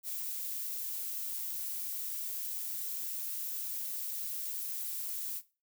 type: noise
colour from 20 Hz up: violet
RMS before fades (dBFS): -38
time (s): 0.03-5.42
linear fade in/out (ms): 50
effects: noise-tail reverb RT60 0.3 s tail -17 dB re dry